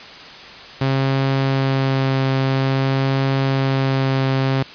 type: tone with vibrato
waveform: sawtooth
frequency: 134.4 Hz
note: C3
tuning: 47 cents sharp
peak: -12 dBFS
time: 0.81-4.63 s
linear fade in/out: 5 ms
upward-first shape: triangle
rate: 0.5 Hz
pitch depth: 12 cents each way
effects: white hiss -37 dBFS RMS until 4.74 s + resampled to 11025 Hz